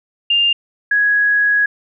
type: tone pair in turn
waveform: sine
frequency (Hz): 2802 / 1666.1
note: F7 / G#6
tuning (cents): +5 / +5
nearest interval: major sixth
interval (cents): 900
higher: first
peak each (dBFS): -11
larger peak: neither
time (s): 0.3-0.53 / 0.91-1.66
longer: second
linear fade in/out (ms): 5
effects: none